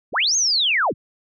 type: linear two-way sweep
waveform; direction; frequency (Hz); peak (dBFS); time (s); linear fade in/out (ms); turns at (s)
sine; up then down; 40.27 to 6590 to 40.27; -16; 0.12-0.94; 50; 0.36
effects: none